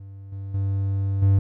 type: tone with level steps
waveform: triangle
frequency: 98 Hz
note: G2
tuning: in tune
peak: -35 / -28 / -19 / -12 dBFS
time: 0-1.39 s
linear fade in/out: 5 ms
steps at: 0.32 / 0.54 / 1.22 s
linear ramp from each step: 5 ms
effects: none